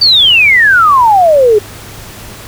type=exponential sweep; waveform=sine; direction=down; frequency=4686 to 403.9 Hz; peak=-3 dBFS; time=0.01-1.59 s; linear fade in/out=10 ms; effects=added 104 Hz sine -34 dBFS peak until 2.47 s + pink hiss -30 dBFS RMS until 2.47 s